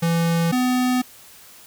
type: tone pair in turn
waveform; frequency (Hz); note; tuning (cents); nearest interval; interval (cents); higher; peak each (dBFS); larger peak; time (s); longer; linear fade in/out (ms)
square; 167.5 / 251.6; E3 / B3; +28 / +32; perfect fifth; 704; second; -18; neither; 0.02-0.52 / 0.52-1.02; neither; 10
effects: white hiss -46 dBFS RMS until 1.66 s